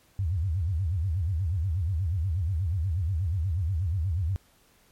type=tone with vibrato; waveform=sine; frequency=87.31 Hz; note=F2; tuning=in tune; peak=-24 dBFS; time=0.19-4.36 s; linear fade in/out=0 ms; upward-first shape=sine; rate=8.3 Hz; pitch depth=250 cents each way; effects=pink hiss -62 dBFS RMS until 4.91 s + MP3 64 kbps